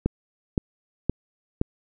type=click train; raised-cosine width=3 ms; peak=-8 dBFS; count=4; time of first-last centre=0.06-1.614 s; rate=1.93 Hz; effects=none